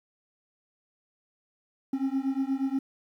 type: beating tone pair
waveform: triangle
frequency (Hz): 265 / 273.4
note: C4 / C#4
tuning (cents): +22 / -24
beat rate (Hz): 8.4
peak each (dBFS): -27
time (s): 1.93-2.79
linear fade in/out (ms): 5
effects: 10-bit